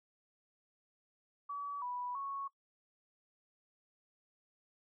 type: tone with pitch steps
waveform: sine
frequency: 1142 / 984 / 1106 Hz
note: D6 / B5 / C#6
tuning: -49 / -7 / -4 cents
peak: -38 dBFS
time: 1.49-2.48 s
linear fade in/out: 10 ms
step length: 330 ms
effects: noise-tail reverb RT60 0.1 s tail -21 dB re dry